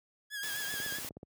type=tone with vibrato; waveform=sawtooth; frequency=1661.2 Hz; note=G#6; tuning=in tune; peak=-33 dBFS; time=0.3-1.01 s; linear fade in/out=50 ms; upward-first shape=triangle; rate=7.7 Hz; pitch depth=63 cents each way
type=noise; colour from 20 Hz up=white; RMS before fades=-41 dBFS; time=0.43-1.09 s; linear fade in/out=2 ms
type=click train; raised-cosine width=2 ms; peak=-32 dBFS; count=9; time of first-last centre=0.74-1.231 s; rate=16.3 Hz
effects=high-pass 80 Hz 12 dB/octave